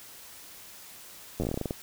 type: slowing click train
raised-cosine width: 2 ms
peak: -17 dBFS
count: 13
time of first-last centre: 1.4-1.709 s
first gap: 10 ms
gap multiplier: 1.16
effects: white hiss -48 dBFS RMS until 1.82 s